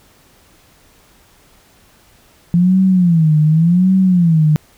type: tone with vibrato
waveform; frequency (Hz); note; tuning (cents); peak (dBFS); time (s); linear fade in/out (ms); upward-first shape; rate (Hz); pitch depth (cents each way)
sine; 170; F3; -46; -8; 2.54-4.56; 0; sine; 0.88; 190
effects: pink hiss -50 dBFS RMS until 4.77 s